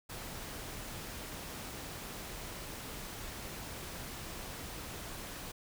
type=noise; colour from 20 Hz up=pink; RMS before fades=-44 dBFS; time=0.09-5.52 s; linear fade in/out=10 ms; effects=none